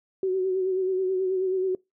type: tone with vibrato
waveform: sine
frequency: 375.3 Hz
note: F#4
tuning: 25 cents sharp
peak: -22 dBFS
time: 0.23-1.75 s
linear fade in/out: 2 ms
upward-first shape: sine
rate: 9.3 Hz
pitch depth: 38 cents each way
effects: noise-tail reverb RT60 0.2 s tail -24 dB re dry